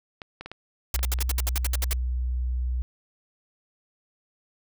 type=clicks; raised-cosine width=0.3 ms; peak=-21 dBFS; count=7; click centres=0.218 / 0.41 / 0.46 / 0.516 / 0.956 / 0.992 / 1.188 s
type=tone; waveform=sine; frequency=62 Hz; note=B1; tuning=7 cents sharp; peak=-24 dBFS; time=0.94-2.82 s; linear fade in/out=0 ms
type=noise bursts; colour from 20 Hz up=white; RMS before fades=-28 dBFS; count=12; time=0.94-1.932 s; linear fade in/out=2 ms; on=24 ms; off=64 ms
effects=none